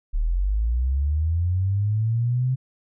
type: linear sweep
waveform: sine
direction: up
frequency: 35.52 to 131.2 Hz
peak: -19 dBFS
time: 0.13-2.56 s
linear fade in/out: 20 ms
effects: none